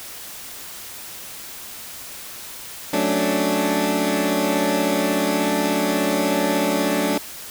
20% pulse chord, D major seventh, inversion first, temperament equal, 185 / 220 / 277.2 / 293.7 Hz, F#3 / A3 / C#4 / D4, 0 / 0 / 0 / 0 cents, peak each -21 / -20 / -21 / -17 dBFS, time 2.93-7.18 s, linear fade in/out 5 ms, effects white hiss -36 dBFS RMS until 7.5 s

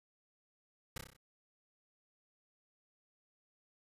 pink noise with echo, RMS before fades -40 dBFS, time 0.96-0.98 s, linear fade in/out 5 ms, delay 31 ms, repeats 6, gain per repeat -4 dB, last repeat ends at 1.166 s, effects resampled to 32000 Hz

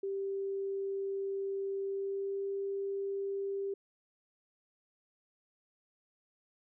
sine tone with pitch glide, 392 to 394.7 Hz, G4 to G4, 0 to +12 cents, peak -33 dBFS, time 0.03-3.74 s, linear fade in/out 5 ms, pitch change +12 cents, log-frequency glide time 1.83-2.47 s, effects none

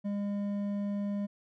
triangle tone with hard clipping, 202.7 Hz, G#3, 42 cents flat, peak -32 dBFS, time 0.04-1.27 s, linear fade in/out 20 ms, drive 10 dB, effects none

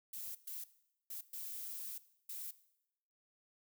violet noise bursts at uneven times, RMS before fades -45 dBFS, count 5, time 0.13-0.35 / 0.47-0.64 / 1.1-1.21 / 1.33-1.98 / 2.29-2.51 s, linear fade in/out 5 ms, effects noise-tail reverb RT60 0.8 s tail -17 dB re dry

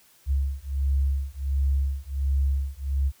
sine beating tone pair, 68 / 69.4 Hz, C#2 / C#2, -33 / +3 cents, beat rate 1.4 Hz, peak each -25 dBFS, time 0.26-3.12 s, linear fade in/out 50 ms, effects white hiss -58 dBFS RMS until 3.2 s

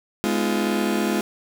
35% pulse chord, F half-diminished seventh, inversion first, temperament just, 209.5 / 251.4 / 314.3 / 349.2 Hz, Ab3 / Cb4 / Eb4 / F4, +15 / +31 / +18 / 0 cents, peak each -22 / -26 / -27 / -24 dBFS, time 0.24-1.21 s, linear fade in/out 0 ms, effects none

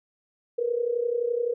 sine tone with amplitude modulation, 476.8 Hz, A#4, 39 cents sharp, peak -20 dBFS, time 0.58-1.54 s, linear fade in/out 10 ms, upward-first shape sine, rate 31.7 Hz, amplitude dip 75%, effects none

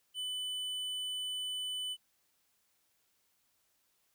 sine tone with tanh clipping, 3000 Hz, F#7, 23 cents sharp, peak -37 dBFS, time 0.14-1.97 s, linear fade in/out 50 ms, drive 10 dB, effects white hiss -75 dBFS RMS until 4.14 s

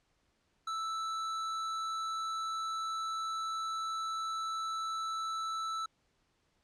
sine tone with tanh clipping, 1318.5 Hz, E6, in tune, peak -36 dBFS, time 0.67-5.86 s, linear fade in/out 5 ms, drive 16 dB, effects pink hiss -75 dBFS RMS until 6.63 s + low-pass 7000 Hz 12 dB/octave

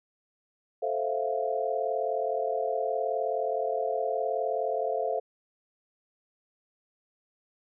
sine chord, F major seventh, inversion first, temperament equal with one note detuned, 438.5 / 523.3 / 659.3 / 698.5 Hz, A4 / C5 / E5 / F5, -6 / 0 / 0 / 0 cents, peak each -32 dBFS, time 0.82-5.2 s, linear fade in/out 10 ms, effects none

